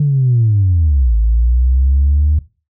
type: linear two-way sweep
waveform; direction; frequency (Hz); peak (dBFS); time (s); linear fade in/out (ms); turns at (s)
sine; down then up; 149.2 to 53.3 to 76.7; -8; 0-2.39; 5; 1.16
effects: noise-tail reverb RT60 0.3 s tail -17 dB re dry + tanh soft clip ceiling -5 dBFS